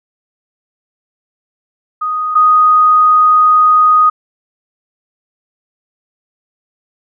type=tone pair in turn; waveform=sine; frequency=1244.5 / 1244.5 Hz; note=D#6 / D#6; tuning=0 / 0 cents; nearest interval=unison; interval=0 cents; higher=neither; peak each=-14 / -5 dBFS; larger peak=second; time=2.01-2.35 / 2.35-4.1 s; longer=second; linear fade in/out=10 ms; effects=none